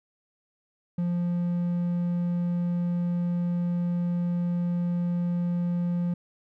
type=tone; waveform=triangle; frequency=174.61 Hz; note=F3; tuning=in tune; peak=-22 dBFS; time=0.98-6.14 s; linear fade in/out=5 ms; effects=none